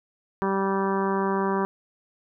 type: harmonic tone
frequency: 194.5 Hz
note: G3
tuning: 13 cents flat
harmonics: 1 / 2 / 3 / 4 / 5 / 6 / 7 / 8 / 9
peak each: -27 / -26 / -36 / -34 / -29 / -32 / -42 / -37 / -44 dBFS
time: 0.42-1.65 s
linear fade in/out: 0 ms
effects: none